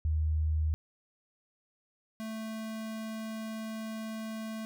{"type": "tone pair in turn", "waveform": ["sine", "square"], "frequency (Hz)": [77.78, 220.5], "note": ["D#2", "A3"], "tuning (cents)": [0, 4], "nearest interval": "octave + tritone", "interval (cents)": 1804, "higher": "second", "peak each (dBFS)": [-26, -37], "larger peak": "first", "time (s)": [[0.05, 0.74], [2.2, 4.65]], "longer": "second", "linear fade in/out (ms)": 0, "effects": []}